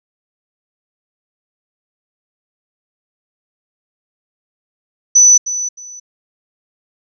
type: tone with echo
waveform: sine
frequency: 5980 Hz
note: F#8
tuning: 17 cents sharp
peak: -4 dBFS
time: 5.15-5.38 s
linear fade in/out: 10 ms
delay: 310 ms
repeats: 2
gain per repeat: -13 dB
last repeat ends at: 6 s
effects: none